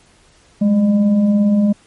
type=tone with frequency modulation; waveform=sine; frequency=207.7 Hz; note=G#3; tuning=in tune; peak=-10 dBFS; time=0.61-1.73 s; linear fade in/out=10 ms; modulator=398 Hz; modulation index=0.38; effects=pink hiss -51 dBFS RMS until 1.86 s + MP3 48 kbps